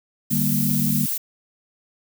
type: noise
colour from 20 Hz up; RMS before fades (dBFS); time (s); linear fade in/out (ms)
violet; -25; 0.3-1.18; 10
type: chord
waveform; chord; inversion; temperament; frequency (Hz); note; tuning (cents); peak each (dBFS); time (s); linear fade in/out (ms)
sine; G minor; second; equal with one note detuned; 149.05 / 196 / 233.1; D3 / G3 / Bb3; +26 / 0 / 0; -24; 0.31-1.06; 5
effects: none